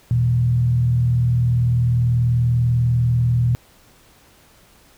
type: tone with frequency modulation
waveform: sine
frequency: 120.3 Hz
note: B2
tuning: 45 cents flat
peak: -14 dBFS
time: 0.11-3.55 s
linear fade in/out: 0 ms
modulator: 40.3 Hz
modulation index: 0.47
effects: pink hiss -52 dBFS RMS until 4.97 s